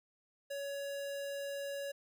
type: tone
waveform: square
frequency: 561 Hz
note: C#5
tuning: 21 cents sharp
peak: -39 dBFS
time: 0.5-1.92 s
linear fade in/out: 10 ms
effects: none